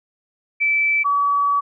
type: tone pair in turn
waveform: sine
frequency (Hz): 2318 / 1140.1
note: D7 / C#6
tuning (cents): -23 / +48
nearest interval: octave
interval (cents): 1229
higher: first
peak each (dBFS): -15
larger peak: neither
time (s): 0.6-1.04 / 1.04-1.61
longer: second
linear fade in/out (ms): 20
effects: none